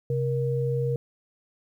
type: tone pair together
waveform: sine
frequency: 132.4 / 471.8 Hz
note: C3 / A#4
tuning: +21 / +21 cents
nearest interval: octave + minor seventh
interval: 2200 cents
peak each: -25 / -27 dBFS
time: 0.1-0.96 s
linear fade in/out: 2 ms
effects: 10-bit